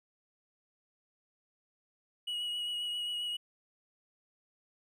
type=tone with vibrato; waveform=triangle; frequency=2911 Hz; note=F#7; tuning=29 cents flat; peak=-32 dBFS; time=2.27-3.37 s; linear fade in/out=10 ms; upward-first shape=sine; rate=7.5 Hz; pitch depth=17 cents each way; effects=none